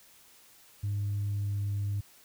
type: tone with pitch glide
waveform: sine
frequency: 101.8 to 101.16 Hz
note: G#2 to G#2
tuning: -34 to -45 cents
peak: -27 dBFS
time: 0.83-2.01 s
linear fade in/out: 10 ms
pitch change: -11 cents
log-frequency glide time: 1.28-1.55 s
effects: tanh soft clip ceiling -26 dBFS + white hiss -58 dBFS RMS until 2.24 s